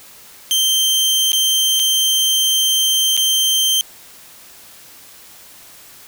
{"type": "tone with dropouts", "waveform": "sawtooth", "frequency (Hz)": 3136, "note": "G7", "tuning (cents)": 0, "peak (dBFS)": -10, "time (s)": [0.51, 3.81], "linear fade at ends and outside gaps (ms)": 0, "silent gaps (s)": [[1.319, 1.331], [1.794, 1.798], [3.167, 3.175]], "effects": ["white hiss -42 dBFS RMS until 6.07 s"]}